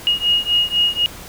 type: beating tone pair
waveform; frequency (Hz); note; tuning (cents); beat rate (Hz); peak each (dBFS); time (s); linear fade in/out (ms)
sine; 2870 / 2874; F7 / F7; +47 / +49; 4; -17 / -18; 0.07-1.06; 0
effects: pink hiss -36 dBFS RMS until 1.28 s